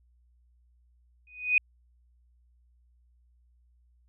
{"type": "tone with exponential growth", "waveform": "sine", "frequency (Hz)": 2489, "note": "D#7", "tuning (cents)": 0, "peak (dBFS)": -16, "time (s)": [1.27, 1.58], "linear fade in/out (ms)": 2, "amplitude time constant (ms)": 66, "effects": ["added 60 Hz sine -61 dBFS peak until 4.08 s"]}